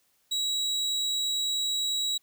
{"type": "tone", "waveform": "35% pulse", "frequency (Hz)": 3877, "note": "B7", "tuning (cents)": -33, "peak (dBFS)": -24, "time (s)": [0.31, 2.18], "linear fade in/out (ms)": 10, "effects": ["white hiss -69 dBFS RMS until 2.22 s"]}